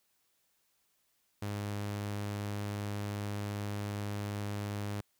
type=tone; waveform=sawtooth; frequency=102.6 Hz; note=G#2; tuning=21 cents flat; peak=-31 dBFS; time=1.42-5.01 s; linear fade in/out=5 ms; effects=white hiss -75 dBFS RMS until 5.19 s